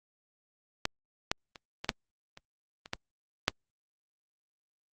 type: clicks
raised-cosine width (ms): 0.2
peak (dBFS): -10 / -9 / -28 / -19 / -8 / -29 / -27 / -14 / -6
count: 9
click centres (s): 0.854 / 1.315 / 1.558 / 1.845 / 1.892 / 2.374 / 2.859 / 2.934 / 3.481
effects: Opus 48 kbps